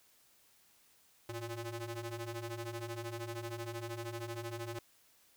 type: ring-modulated tone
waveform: sawtooth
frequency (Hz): 233.1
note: A#3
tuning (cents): 0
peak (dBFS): -33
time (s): 1.29-4.79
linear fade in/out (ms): 5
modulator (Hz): 123
effects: white hiss -67 dBFS RMS until 5.36 s